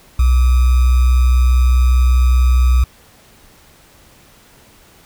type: tone with sample-and-hold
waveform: sine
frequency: 62.4 Hz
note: B1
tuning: 19 cents sharp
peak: -8 dBFS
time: 0.19-2.84 s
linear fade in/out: 5 ms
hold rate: 1225 Hz
effects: pink hiss -47 dBFS RMS until 5.05 s